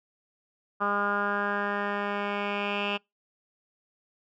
10% pulse tone with low-pass filter sweep, 203.3 Hz, G#3, 37 cents flat, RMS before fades -29 dBFS, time 0.8-2.98 s, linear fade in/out 20 ms, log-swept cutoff 1300 to 2700 Hz, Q 6.3, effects noise-tail reverb RT60 0.2 s tail -26 dB re dry

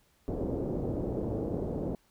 white low-pass noise, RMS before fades -33 dBFS, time 0.28-1.95 s, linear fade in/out 0 ms, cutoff 490 Hz, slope 24 dB/octave, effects pink hiss -68 dBFS RMS until 2.1 s

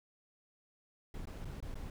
brown noise with dropouts, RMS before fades -43 dBFS, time 1.14-1.9 s, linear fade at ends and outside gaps 2 ms, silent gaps 1.255-1.271 / 1.447-1.453 / 1.604-1.625 / 1.744-1.754 s, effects none

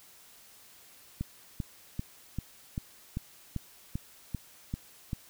click train, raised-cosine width 5 ms, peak -20 dBFS, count 11, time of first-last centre 1.21-5.132 s, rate 2.55 Hz, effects white hiss -56 dBFS RMS until 5.29 s

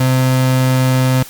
35% pulse tone, 129.4 Hz, C3, 19 cents flat, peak -9 dBFS, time 0-1.23 s, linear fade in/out 5 ms, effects white hiss -35 dBFS RMS until 1.29 s + Opus 48 kbps

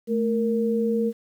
sine tone pair together, 219.4 / 464.9 Hz, A3 / A#4, -5 / -5 cents, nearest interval octave + minor second, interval 1300 cents, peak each -23 dBFS, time 0.07-1.13 s, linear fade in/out 50 ms, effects 9-bit

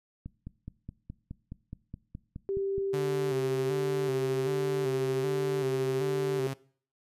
click train, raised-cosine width 5 ms, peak -27 dBFS, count 13, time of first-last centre 0.26-2.781 s, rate 4.76 Hz
sine tone, 392 Hz, G4, in tune, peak -28 dBFS, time 2.49-6.47 s, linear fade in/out 0 ms
sawtooth tone with vibrato, 140 Hz, C#3, 18 cents sharp, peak -28 dBFS, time 2.93-6.54 s, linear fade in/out 10 ms, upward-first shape square, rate 1.3 Hz, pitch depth 62 cents each way
effects noise-tail reverb RT60 0.5 s tail -21 dB re dry + resampled to 32000 Hz

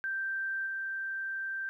sine tone with level steps, 1568 Hz, G6, in tune, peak -31 / -33 dBFS, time 0.04-1.69 s, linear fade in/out 0 ms, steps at 0.66 s, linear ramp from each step 10 ms, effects 12-bit

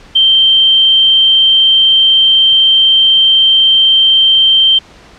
sine tone, 3136 Hz, G7, in tune, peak -4 dBFS, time 0.15-4.79 s, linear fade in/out 10 ms, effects pink hiss -39 dBFS RMS until 5.18 s + low-pass 5000 Hz 12 dB/octave

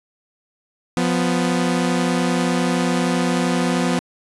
sawtooth tone pair together, 175.93 / 248.8 Hz, F3 / B3, +13 / +13 cents, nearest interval tritone, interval 600 cents, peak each -16 dBFS, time 0.97-3.99 s, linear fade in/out 0 ms, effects resampled to 24000 Hz

